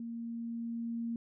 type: tone with level ramp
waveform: sine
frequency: 232.1 Hz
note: A#3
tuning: 7 cents flat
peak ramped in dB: -38 to -33 dBFS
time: 0-1.16 s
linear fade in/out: 2 ms
effects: none